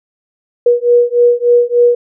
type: beating tone pair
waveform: sine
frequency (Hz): 480 / 483.4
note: B4 / B4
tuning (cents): -49 / -37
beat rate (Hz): 3.4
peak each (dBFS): -10 / -10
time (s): 0.66-1.95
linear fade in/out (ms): 5
effects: none